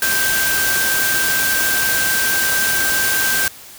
sine tone in noise, 1568 Hz, G6, in tune, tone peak -18 dBFS, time 0.02-3.48 s, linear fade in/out 2 ms, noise white, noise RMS -19 dBFS, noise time 0.02-3.48 s, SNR -2 dB, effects white hiss -39 dBFS RMS until 3.78 s

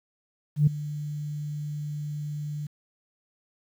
sine tone with ADSR envelope, 148.4 Hz, D3, 18 cents sharp, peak -13 dBFS, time 0.56-2.67 s, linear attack 110 ms, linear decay 8 ms, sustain -17 dB, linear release 8 ms, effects tanh soft clip ceiling -9 dBFS + 9-bit

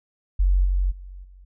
sine tone with level steps, 46.18 Hz, F#1, 3 cents flat, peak -15 / -18 / -36 / -44 dBFS, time 0.39-1.45 s, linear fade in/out 10 ms, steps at 0.64 / 0.9 / 1.23 s, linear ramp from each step 20 ms, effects none

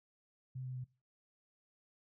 sine tone with pitch steps, 129.5 / 128.16 / 126.83 Hz, C3 / C3 / B2, -17 / -35 / +46 cents, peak -40 dBFS, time 0.55-0.844 s, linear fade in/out 10 ms, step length 98 ms, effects noise-tail reverb RT60 0.3 s tail -19 dB re dry

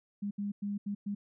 sine tone bursts at uneven times, 203.1 Hz, G#3, 38 cents flat, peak -32 dBFS, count 5, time 0.22-0.31 / 0.38-0.52 / 0.62-0.78 / 0.86-0.95 / 1.06-1.15 s, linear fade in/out 10 ms, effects none

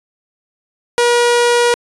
sawtooth tone, 479.5 Hz, A#4, 49 cents sharp, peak -6 dBFS, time 0.98-1.74 s, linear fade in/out 0 ms, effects resampled to 24000 Hz

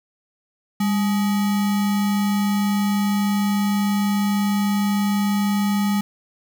sine tone with sample-and-hold, 201.8 Hz, G#3, 49 cents flat, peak -17 dBFS, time 0.8-6.01 s, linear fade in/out 5 ms, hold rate 1050 Hz, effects none

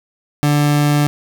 30% pulse tone, 146.7 Hz, D3, 2 cents flat, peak -9 dBFS, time 0.43-1.07 s, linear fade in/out 0 ms, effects none

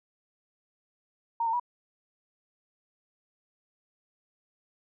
sine tone with pitch steps, 927 / 905 / 970 Hz, A#5 / A5 / B5, -10 / +48 / -31 cents, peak -25 dBFS, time 1.4-1.598 s, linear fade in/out 5 ms, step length 66 ms, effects none

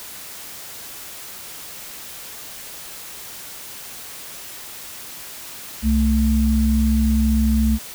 sine tone pair together, 65.41 / 220 Hz, C2 / A3, 0 / 0 cents, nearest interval octave + major sixth, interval 2100 cents, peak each -17 dBFS, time 5.82-7.79 s, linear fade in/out 50 ms, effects white hiss -36 dBFS RMS until 7.94 s

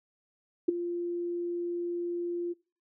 sine tone with ADSR envelope, 347.2 Hz, F4, 10 cents flat, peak -17 dBFS, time 0.68-2.54 s, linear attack 9 ms, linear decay 11 ms, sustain -13 dB, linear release 24 ms, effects noise-tail reverb RT60 0.4 s tail -24 dB re dry

